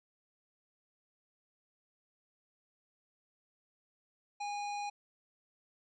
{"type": "tone", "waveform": "square", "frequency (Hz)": 820, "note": "G#5", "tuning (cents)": -22, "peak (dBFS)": -37, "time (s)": [4.4, 4.9], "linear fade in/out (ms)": 10, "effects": ["resampled to 16000 Hz"]}